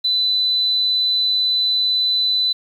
sine tone, 4001 Hz, B7, 22 cents sharp, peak -15 dBFS, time 0.04-2.53 s, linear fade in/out 10 ms, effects 8-bit

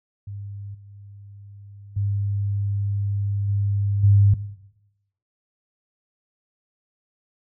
sine tone with level steps, 100.7 Hz, G2, 47 cents sharp, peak -31 / -39 / -20 / -18 / -11 dBFS, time 0.27-4.34 s, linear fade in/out 5 ms, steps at 0.74 / 1.96 / 3.48 / 4.03 s, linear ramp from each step 10 ms, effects noise-tail reverb RT60 0.9 s tail -17 dB re dry

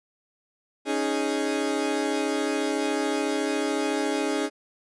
30% pulse chord, C# suspended second, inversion none, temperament equal, 277.2 / 311.1 / 415.3 Hz, C#4 / D#4 / G#4, 0 / 0 / 0 cents, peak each -26 dBFS, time 0.85-4.5 s, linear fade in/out 50 ms, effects resampled to 24000 Hz

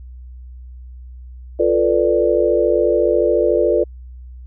sine chord, B half-diminished seventh, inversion second, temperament equal, 349.2 / 440 / 493.9 / 587.3 Hz, F4 / A4 / B4 / D5, 0 / 0 / 0 / 0 cents, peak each -18 dBFS, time 1.59-3.84 s, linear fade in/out 10 ms, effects added 62 Hz sine -33 dBFS peak until 4.46 s

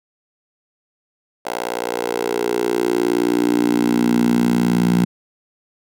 10% pulse tone with high-pass filter sweep, 59.4 Hz, A#1, 33 cents sharp, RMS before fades -18 dBFS, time 1.45-5.05 s, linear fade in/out 10 ms, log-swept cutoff 590 to 180 Hz, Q 4.2, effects none

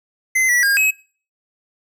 square tone with pitch steps, 2056 / 1947 / 1618 / 2559 Hz, C7 / B6 / G#6 / D#7, -31 / -25 / -46 / +48 cents, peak -14 dBFS, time 0.35-0.91 s, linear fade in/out 10 ms, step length 140 ms, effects noise-tail reverb RT60 0.4 s tail -22 dB re dry

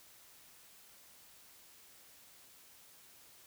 silence, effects white hiss -60 dBFS RMS until 3.46 s

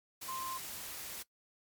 sine tone in noise, 1046.5 Hz, C6, in tune, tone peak -39 dBFS, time 0.28-0.58 s, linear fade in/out 10 ms, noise white, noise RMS -44 dBFS, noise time 0.21-1.23 s, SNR +2 dB, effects noise-tail reverb RT60 0.1 s tail -19 dB re dry + MP3 96 kbps

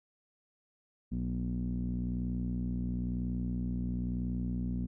sawtooth tone with low-pass filter, 61 Hz, B1, 21 cents flat, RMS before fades -34 dBFS, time 1.11-4.87 s, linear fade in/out 20 ms, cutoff 220 Hz, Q 7.8, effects none

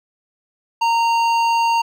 triangle tone with hard clipping, 924 Hz, A#5, 16 cents flat, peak -16 dBFS, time 0.81-1.82 s, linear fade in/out 10 ms, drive 15 dB, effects none

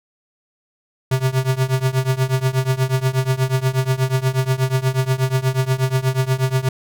square tone with tremolo, 130.81 Hz, C3, in tune, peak -13 dBFS, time 1.11-6.69 s, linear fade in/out 5 ms, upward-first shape triangle, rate 8.3 Hz, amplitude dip 95%, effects none

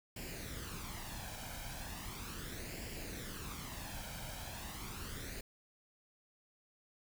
pink noise with flanger, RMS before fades -45 dBFS, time 0.16-5.41 s, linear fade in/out 5 ms, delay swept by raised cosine 0.4 to 1.31 ms, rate 0.37 Hz, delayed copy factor +0.6, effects none

